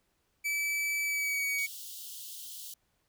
45% pulse tone with pitch glide, 2305 to 2251 Hz, D7 to C#7, -33 to +26 cents, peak -29 dBFS, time 0.44-1.67 s, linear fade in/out 20 ms, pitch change -41 cents, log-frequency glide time 1.04-1.47 s
white high-pass noise, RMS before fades -44 dBFS, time 1.58-2.74 s, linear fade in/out 5 ms, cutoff 2900 Hz, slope 96 dB/octave
effects pink hiss -75 dBFS RMS until 3.08 s

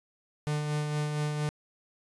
45% pulse tone with tremolo, 149.5 Hz, D3, 31 cents sharp, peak -27 dBFS, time 0.47-1.49 s, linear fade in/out 0 ms, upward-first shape sine, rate 4.3 Hz, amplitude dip 35%, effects resampled to 24000 Hz

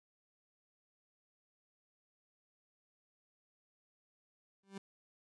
30% pulse tone with exponential growth, 195.6 Hz, G3, 4 cents flat, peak -38 dBFS, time 4.63-4.78 s, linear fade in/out 5 ms, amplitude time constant 32 ms, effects resampled to 22050 Hz

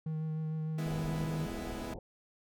triangle tone with vibrato, 157.1 Hz, D#3, 17 cents sharp, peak -31 dBFS, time 0.06-1.46 s, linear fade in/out 5 ms, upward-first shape sine, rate 6.6 Hz, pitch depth 13 cents each way
sawtooth chord, E major, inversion first, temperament equal, 207.7 / 246.9 / 329.6 Hz, G#3 / B3 / E4, 0 / 0 / 0 cents, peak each -40 dBFS, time 0.78-1.94 s, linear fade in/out 5 ms
pink low-pass noise, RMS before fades -43 dBFS, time 0.86-1.99 s, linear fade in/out 2 ms, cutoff 900 Hz, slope 96 dB/octave
effects none

